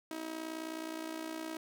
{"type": "tone with amplitude modulation", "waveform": "sawtooth", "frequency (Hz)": 319.5, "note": "D#4", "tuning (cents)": 46, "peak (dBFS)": -32, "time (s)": [0.11, 1.57], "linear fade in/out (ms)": 2, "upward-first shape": "sine", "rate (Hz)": 59.3, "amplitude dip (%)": 70, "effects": []}